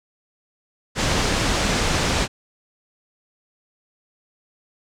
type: low-pass noise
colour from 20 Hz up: pink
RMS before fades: -21 dBFS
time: 0.95-2.28 s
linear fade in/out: 50 ms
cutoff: 7600 Hz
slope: 24 dB/octave
effects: none